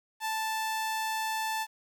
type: tone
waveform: sawtooth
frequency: 880 Hz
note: A5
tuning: in tune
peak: -26 dBFS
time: 0.2-1.67 s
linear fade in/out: 50 ms
effects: 10-bit